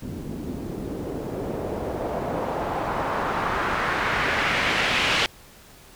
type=noise with low-pass filter sweep; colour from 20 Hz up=white; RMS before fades=-26 dBFS; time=0.02-5.26 s; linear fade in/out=0 ms; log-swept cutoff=220 to 3000 Hz; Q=1.5; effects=pink hiss -49 dBFS RMS until 5.95 s